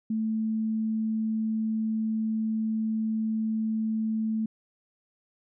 sine tone, 220 Hz, A3, in tune, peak -25 dBFS, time 0.1-4.46 s, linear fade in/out 5 ms, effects none

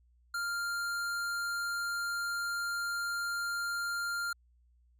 sine tone with hard clipping, 1396.9 Hz, F6, in tune, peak -34 dBFS, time 0.34-4.33 s, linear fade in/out 5 ms, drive 16 dB, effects added 60 Hz sine -63 dBFS peak until 4.99 s

